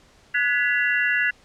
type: tone cluster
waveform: sine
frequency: 1469 / 1694 / 1982 / 2752 Hz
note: F#6 / G#6 / B6 / F7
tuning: -13 / +34 / +6 / -26 cents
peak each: -25 / -22 / -24 / -28 dBFS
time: 0.34-1.31 s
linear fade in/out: 10 ms
effects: pink hiss -55 dBFS RMS until 1.44 s + low-pass 7000 Hz 12 dB/octave